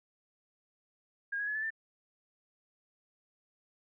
sine tone with pitch steps, 1625 / 1663 / 1701.9 / 1741.6 / 1782.3 Hz, G#6 / G#6 / G#6 / A6 / A6, -38 / +2 / +42 / -18 / +22 cents, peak -32 dBFS, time 1.32-1.705 s, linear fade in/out 10 ms, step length 77 ms, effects none

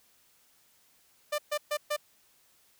sawtooth tone bursts, 595 Hz, D5, 22 cents sharp, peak -24 dBFS, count 4, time 1.32-1.966 s, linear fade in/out 10 ms, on 64 ms, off 130 ms, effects white hiss -65 dBFS RMS until 2.79 s

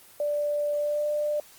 sine tone with pitch glide, 587.3 to 594.8 Hz, D5 to D5, 0 to +22 cents, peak -24 dBFS, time 0.2-1.4 s, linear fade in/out 2 ms, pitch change +22 cents, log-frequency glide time 0.78-1.07 s, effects white hiss -52 dBFS RMS until 1.58 s + Opus 24 kbps

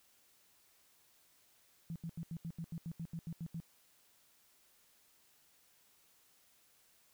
sine tone bursts, 165.9 Hz, E3, 11 cents sharp, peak -39 dBFS, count 13, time 1.9-3.601 s, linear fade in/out 0 ms, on 57 ms, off 80 ms, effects white hiss -69 dBFS RMS until 7.13 s

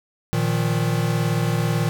square chord, Bb suspended fourth, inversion none, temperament equal with one note detuned, 116.54 / 156.46 / 174.61 Hz, Bb2 / Eb3 / F3, 0 / +10 / 0 cents, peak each -23 / -23 / -29 dBFS, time 0.33-1.89 s, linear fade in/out 0 ms, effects none

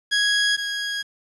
20% pulse tone pair in turn, 1659 / 1650.6 Hz, G#6 / G#6, -2 / -11 cents, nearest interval unison, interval 9 cents, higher first, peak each -13 / -20 dBFS, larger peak first, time 0.11-0.57 / 0.57-1.03 s, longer neither, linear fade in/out 20 ms, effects resampled to 24000 Hz + 8-bit

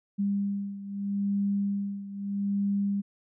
sine beating tone pair, 200 / 200.79 Hz, G3 / G3, +35 / +42 cents, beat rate 0.79 Hz, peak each -28 / -32 dBFS, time 0.18-3.02 s, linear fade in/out 20 ms, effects none

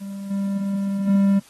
triangle tone with level steps, 197.5 Hz, G3, 13 cents sharp, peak -27 / -19 / -12 dBFS, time 0-1.4 s, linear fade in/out 20 ms, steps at 0.3 / 1.07 s, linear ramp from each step 10 ms, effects white hiss -51 dBFS RMS until 1.49 s + AAC 32 kbps

